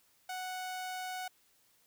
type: tone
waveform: sawtooth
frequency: 740 Hz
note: F#5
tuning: in tune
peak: -34 dBFS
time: 0.29-1.28 s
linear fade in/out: 5 ms
effects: white hiss -69 dBFS RMS until 1.86 s